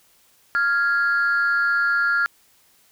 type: tone pair together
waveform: sine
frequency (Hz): 1396.9 / 1661.2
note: F6 / G#6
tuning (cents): 0 / 0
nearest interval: minor third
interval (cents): 300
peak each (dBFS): -17 / -21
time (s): 0.55-2.26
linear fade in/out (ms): 0
effects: tanh soft clip ceiling -13 dBFS + white hiss -58 dBFS RMS until 2.91 s